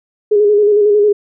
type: tone with vibrato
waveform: sine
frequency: 415.3 Hz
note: G#4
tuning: in tune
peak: -7 dBFS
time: 0.31-1.13 s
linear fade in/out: 10 ms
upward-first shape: square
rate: 11 Hz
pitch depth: 32 cents each way
effects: none